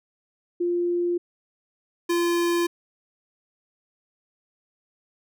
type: tone pair in turn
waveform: sine / square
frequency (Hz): 349.2 / 344.2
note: F4 / F4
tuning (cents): 0 / -25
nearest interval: unison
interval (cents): 25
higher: first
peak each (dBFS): -21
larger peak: neither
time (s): 0.6-1.18 / 2.09-2.67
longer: neither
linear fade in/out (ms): 10
effects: none